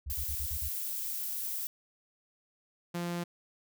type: tone bursts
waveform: sine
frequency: 70.4 Hz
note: C#2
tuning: 27 cents sharp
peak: -35 dBFS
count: 6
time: 0.06-0.687 s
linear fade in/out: 10 ms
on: 72 ms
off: 39 ms
type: noise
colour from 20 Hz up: violet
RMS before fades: -36 dBFS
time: 0.1-1.67 s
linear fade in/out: 0 ms
type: tone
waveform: sawtooth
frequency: 173.3 Hz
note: F3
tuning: 13 cents flat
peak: -29 dBFS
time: 2.94-3.24 s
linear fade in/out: 10 ms
effects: none